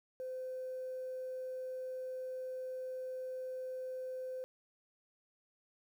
sine tone, 514 Hz, C5, 31 cents flat, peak -38 dBFS, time 0.2-4.44 s, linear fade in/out 0 ms, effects tanh soft clip ceiling -35 dBFS + 11-bit

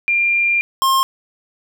sine / square tone pair in turn, 2391 / 1065.7 Hz, D7 / C6, +30 / +31 cents, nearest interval octave + major second, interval 1399 cents, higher first, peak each -13 dBFS, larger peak neither, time 0.08-0.61 / 0.82-1.03 s, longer first, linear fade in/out 0 ms, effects none

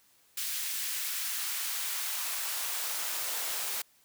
white noise with high-pass filter sweep, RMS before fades -34 dBFS, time 0.37-3.82 s, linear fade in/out 5 ms, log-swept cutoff 2200 to 450 Hz, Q 0.84, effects white hiss -65 dBFS RMS until 4.04 s

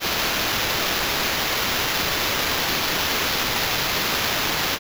violet noise with sample-and-hold, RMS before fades -23 dBFS, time 0-4.79 s, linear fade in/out 50 ms, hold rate 8820 Hz, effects none

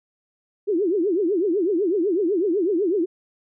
sine tone with vibrato, 370 Hz, F#4, in tune, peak -18 dBFS, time 0.67-3.06 s, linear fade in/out 20 ms, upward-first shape triangle, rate 8 Hz, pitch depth 300 cents each way, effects none

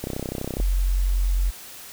click train, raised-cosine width 2 ms, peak -15 dBFS, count 19, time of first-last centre 0.04-0.601 s, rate 32.1 Hz
sine tone, 45.33 Hz, F#1, 35 cents flat, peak -18 dBFS, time 0.58-1.51 s, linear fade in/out 20 ms
effects white hiss -41 dBFS RMS until 1.92 s

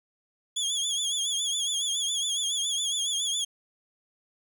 25% pulse tone with vibrato, 3355 Hz, G#7, 17 cents sharp, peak -22 dBFS, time 0.56-3.45 s, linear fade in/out 10 ms, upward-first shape triangle, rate 7.2 Hz, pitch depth 95 cents each way, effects none

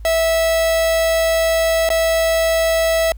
45% pulse tone with dropouts, 654 Hz, E5, 14 cents flat, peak -14 dBFS, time 0.05-3.12 s, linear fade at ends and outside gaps 1 ms, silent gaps 1.89-1.902 s, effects added 53 Hz sine -30 dBFS peak until 3.17 s + pink hiss -59 dBFS RMS until 3.17 s

